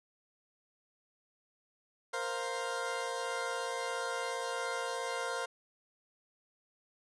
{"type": "chord", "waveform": "20% pulse", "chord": "Bb suspended second", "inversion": "none", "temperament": "equal", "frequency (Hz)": [466.2, 523.3, 698.5], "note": ["Bb4", "C5", "F5"], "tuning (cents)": [0, 0, 0], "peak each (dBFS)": [-34, -33, -36], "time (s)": [2.13, 5.46], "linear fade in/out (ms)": 10, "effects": ["resampled to 24000 Hz"]}